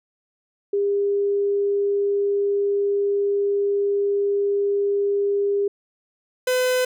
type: tone pair in turn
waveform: sine / 45% pulse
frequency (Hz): 402.8 / 506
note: G4 / B4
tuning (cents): +47 / +42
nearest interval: major third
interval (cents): 395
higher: second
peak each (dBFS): -18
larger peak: neither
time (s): 0.73-5.68 / 6.47-6.85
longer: first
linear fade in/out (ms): 5
effects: none